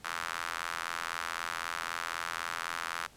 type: tone with high-pass filter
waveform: sawtooth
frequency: 83.9 Hz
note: E2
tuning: 31 cents sharp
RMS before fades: -37 dBFS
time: 0.04-3.07 s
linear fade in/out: 10 ms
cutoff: 1300 Hz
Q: 2.3
effects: pink hiss -58 dBFS RMS until 3.16 s + low-pass 12000 Hz 12 dB/octave